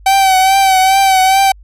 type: tone with vibrato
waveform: 45% pulse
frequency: 767 Hz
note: G5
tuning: 38 cents flat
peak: -7 dBFS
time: 0.06-1.52 s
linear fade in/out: 5 ms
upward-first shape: triangle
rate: 2.4 Hz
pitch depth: 47 cents each way
effects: added 50 Hz sine -36 dBFS peak until 1.63 s + resampled to 32000 Hz